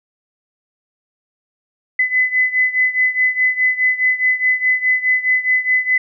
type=beating tone pair; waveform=sine; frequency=2013 / 2017.8 Hz; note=B6 / B6; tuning=+33 / +37 cents; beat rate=4.8 Hz; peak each=-15 / -18 dBFS; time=1.99-5.98 s; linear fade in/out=5 ms; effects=none